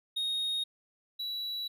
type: tone pair in turn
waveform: triangle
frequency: 3729 / 3923 Hz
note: A#7 / B7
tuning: 0 / -12 cents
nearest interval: minor second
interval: 88 cents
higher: second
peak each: -28 / -32 dBFS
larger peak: first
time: 0.16-0.64 / 1.19-1.68 s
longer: second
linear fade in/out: 10 ms
effects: none